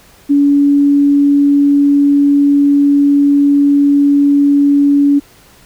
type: tone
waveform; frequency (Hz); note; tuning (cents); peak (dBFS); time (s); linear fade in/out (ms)
sine; 284.5; C#4; +45; -6; 0.29-5.2; 20
effects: pink hiss -44 dBFS RMS until 5.65 s